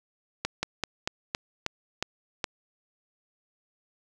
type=slowing click train; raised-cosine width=0.2 ms; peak=-10 dBFS; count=8; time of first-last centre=0.45-2.442 s; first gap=180 ms; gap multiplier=1.15; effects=none